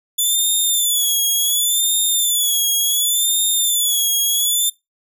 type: tone with vibrato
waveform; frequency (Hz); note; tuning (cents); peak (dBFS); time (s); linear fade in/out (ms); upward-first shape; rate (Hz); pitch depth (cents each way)
10% pulse; 3468; A7; -26; -8; 0.18-4.7; 10; sine; 0.69; 89
effects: noise-tail reverb RT60 0.2 s tail -22 dB re dry